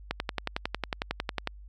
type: click train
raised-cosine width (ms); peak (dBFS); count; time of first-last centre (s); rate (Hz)
0.3; -12; 16; 0.11-1.474; 11
effects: added 50 Hz sine -44 dBFS peak until 1.68 s + MP3 96 kbps